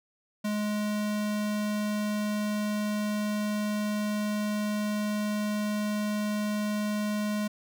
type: tone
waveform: square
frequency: 209.7 Hz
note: G#3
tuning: 17 cents sharp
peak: -28 dBFS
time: 0.44-7.48 s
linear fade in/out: 10 ms
effects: none